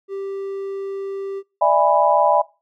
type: tone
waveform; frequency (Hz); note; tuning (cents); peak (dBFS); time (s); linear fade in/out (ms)
triangle; 392; G4; 0; -23; 0.08-1.43; 50
type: chord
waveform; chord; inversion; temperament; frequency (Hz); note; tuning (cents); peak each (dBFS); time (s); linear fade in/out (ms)
sine; E dominant seventh; third; just; 593.3 / 659.3 / 824.1 / 988.9; D5 / E5 / G#5 / B5; +18 / 0 / -14 / +2; -18; 1.61-2.42; 10
effects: noise-tail reverb RT60 0.3 s tail -22 dB re dry